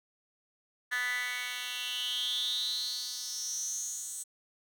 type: tone with high-pass filter sweep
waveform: 10% pulse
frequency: 247.7 Hz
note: B3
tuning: 5 cents sharp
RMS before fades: -35 dBFS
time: 0.91-4.24 s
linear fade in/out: 20 ms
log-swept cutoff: 1800 to 7900 Hz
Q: 8.6
effects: none